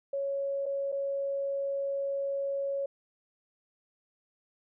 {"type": "tone with dropouts", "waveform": "sine", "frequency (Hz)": 554.4, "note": "C#5", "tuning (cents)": 0, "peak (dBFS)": -29, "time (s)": [0.13, 2.86], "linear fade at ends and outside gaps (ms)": 5, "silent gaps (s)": [[0.658, 0.662], [0.919, 0.924]], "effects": []}